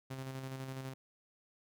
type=tone with tremolo; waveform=sawtooth; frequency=132.5 Hz; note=C3; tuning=22 cents sharp; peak=-36 dBFS; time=0.1-0.94 s; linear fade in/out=10 ms; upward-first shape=square; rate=12 Hz; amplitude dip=35%; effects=none